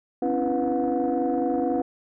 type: tone cluster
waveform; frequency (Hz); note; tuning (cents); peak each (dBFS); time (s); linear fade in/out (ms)
sine; 259.7 / 283.8 / 333.8 / 493.6 / 723; C4 / C#4 / E4 / B4 / F#5; -13 / +41 / +22 / -1 / -40; -27; 0.22-1.82; 5
effects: tanh soft clip ceiling -15 dBFS